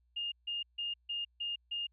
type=tone bursts; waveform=sine; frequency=2829 Hz; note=F7; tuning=22 cents sharp; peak=-34 dBFS; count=6; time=0.16-1.87 s; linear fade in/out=10 ms; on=160 ms; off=150 ms; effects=added 60 Hz sine -69 dBFS peak until 1.92 s